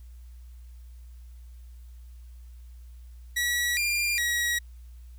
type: tone with pitch steps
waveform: sawtooth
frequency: 1931 / 2396 / 1911 Hz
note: B6 / D7 / A#6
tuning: -39 / +34 / +43 cents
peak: -21 dBFS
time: 3.36-4.59 s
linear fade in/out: 10 ms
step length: 410 ms
effects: added 60 Hz sine -43 dBFS peak until 5.18 s + white hiss -66 dBFS RMS until 5.18 s